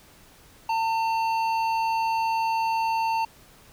sine tone with hard clipping, 900 Hz, A5, 39 cents sharp, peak -24 dBFS, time 0.69-3.25 s, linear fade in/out 5 ms, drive 9 dB, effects pink hiss -53 dBFS RMS until 3.72 s

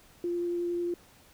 sine tone with vibrato, 347.7 Hz, F4, 8 cents flat, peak -28 dBFS, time 0.24-0.94 s, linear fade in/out 2 ms, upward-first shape triangle, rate 11 Hz, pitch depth 9 cents each way, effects pink hiss -58 dBFS RMS until 1.33 s

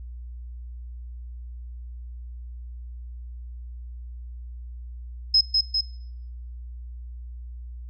sine tone with echo, 5130 Hz, E8, 48 cents flat, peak -14 dBFS, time 5.34-5.41 s, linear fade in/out 5 ms, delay 200 ms, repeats 2, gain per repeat -3 dB, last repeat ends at 5.81 s, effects noise-tail reverb RT60 0.8 s tail -24 dB re dry + added 60 Hz sine -35 dBFS peak until 7.89 s

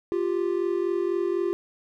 triangle tone pair together, 349.2 / 393.2 Hz, F4 / G4, 0 / +5 cents, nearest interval major second, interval 205 cents, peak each -23 / -25 dBFS, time 0.12-1.53 s, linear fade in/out 0 ms, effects none

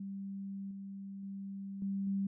sine tone with level steps, 196.3 Hz, G3, 3 cents sharp, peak -39 / -42 / -40 / -33 / -31 dBFS, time 0-2.27 s, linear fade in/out 5 ms, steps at 0.71 / 1.23 / 1.82 / 2.07 s, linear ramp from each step 2 ms, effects none

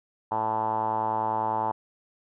5% pulse tone with low-pass filter, 110 Hz, A2, in tune, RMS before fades -27 dBFS, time 0.31-1.72 s, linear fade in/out 10 ms, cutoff 900 Hz, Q 7.4, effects none

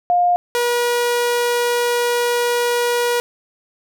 sine / sawtooth tone pair in turn, 708 / 481.2 Hz, F5 / B4, +23 / -45 cents, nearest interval perfect fifth, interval 668 cents, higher first, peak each -12 dBFS, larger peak neither, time 0.1-0.36 / 0.55-3.2 s, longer second, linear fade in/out 0 ms, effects none

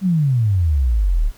sine exponential sweep, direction down, 197.9 to 33.83 Hz, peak -13 dBFS, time 0.01-1.32 s, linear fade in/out 50 ms, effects pink hiss -49 dBFS RMS until 1.37 s

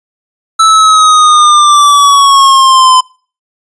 square linear sweep, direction down, 1318.5 to 1019 Hz, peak -3 dBFS, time 0.59-3.01 s, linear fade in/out 10 ms, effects noise-tail reverb RT60 0.4 s tail -26 dB re dry + resampled to 22050 Hz

